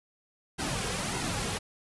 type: noise with flanger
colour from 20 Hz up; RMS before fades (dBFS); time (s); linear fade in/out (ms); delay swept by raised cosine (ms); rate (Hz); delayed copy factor
pink; -32; 0.58-1.59; 20; 1.7 to 3.4; 1.7; -0.6
effects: resampled to 24000 Hz